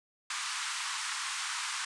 pink band-pass noise, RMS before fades -36 dBFS, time 0.3-1.85 s, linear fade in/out 5 ms, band 970 to 9600 Hz, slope 48 dB/octave, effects resampled to 24000 Hz

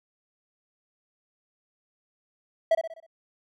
triangle tone with echo, 654 Hz, E5, 14 cents flat, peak -15 dBFS, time 2.71-2.75 s, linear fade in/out 5 ms, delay 63 ms, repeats 5, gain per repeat -7 dB, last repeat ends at 3.065 s, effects none

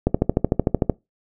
click train, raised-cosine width 2 ms, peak -3 dBFS, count 12, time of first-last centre 0.07-0.897 s, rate 13.3 Hz, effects noise-tail reverb RT60 0.2 s tail -22 dB re dry

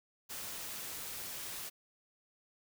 white noise, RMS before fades -43 dBFS, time 0.29-1.7 s, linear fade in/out 20 ms, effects none

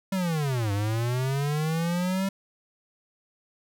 square linear two-way sweep, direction down then up, 196.1 to 98.6 to 196.1 Hz, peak -25 dBFS, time 0.12-2.29 s, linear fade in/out 5 ms, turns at 0.72 s, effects none

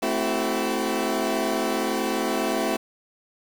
20% pulse chord, F# half-diminished seventh, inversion first, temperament equal with one note detuned, 220 / 261.6 / 329.6 / 377.1 Hz, A3 / C4 / E4 / F#4, 0 / 0 / 0 / +33 cents, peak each -24 dBFS, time 0.02-2.77 s, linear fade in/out 10 ms, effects 7-bit

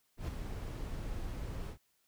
brown noise with ADSR envelope, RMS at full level -35 dBFS, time 0.17-1.78 s, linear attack 110 ms, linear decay 6 ms, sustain -5 dB, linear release 89 ms, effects white hiss -75 dBFS RMS until 2.07 s

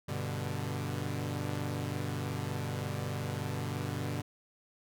sawtooth chord, G major, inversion none, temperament equal, 98 / 123.47 / 146.83 Hz, G2 / B2 / D3, 0 / 0 / 0 cents, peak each -34 dBFS, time 0.08-4.22 s, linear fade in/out 10 ms, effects none

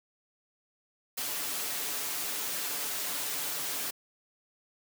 white noise with comb filter, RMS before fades -34 dBFS, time 1.17-3.91 s, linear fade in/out 10 ms, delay 6.9 ms, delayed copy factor +0.5, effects high-pass 200 Hz 12 dB/octave

